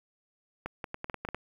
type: clicks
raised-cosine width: 0.5 ms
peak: -20 dBFS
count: 9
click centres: 0.66 / 0.842 / 0.944 / 1.044 / 1.098 / 1.143 / 1.25 / 1.288 / 1.346 s
effects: 9-bit